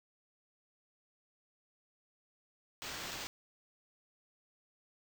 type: noise with sample-and-hold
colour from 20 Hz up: blue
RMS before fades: -43 dBFS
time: 2.82-3.27 s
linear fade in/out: 0 ms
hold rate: 11025 Hz
effects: none